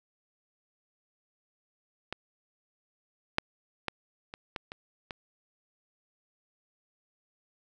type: clicks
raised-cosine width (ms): 0.3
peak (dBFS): -18 / -8 / -14 / -24 / -18 / -24 / -21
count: 7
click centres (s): 2.126 / 3.384 / 3.883 / 4.339 / 4.562 / 4.719 / 5.108
effects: none